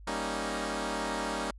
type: chord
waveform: 10% pulse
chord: Eb dominant seventh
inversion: first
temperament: equal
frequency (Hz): 196 / 233.1 / 277.2 / 311.1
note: G3 / Bb3 / Db4 / Eb4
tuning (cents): 0 / 0 / 0 / 0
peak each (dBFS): -29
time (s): 0.07-1.51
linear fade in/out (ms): 5
effects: added 50 Hz sine -46 dBFS peak until 1.58 s + resampled to 24000 Hz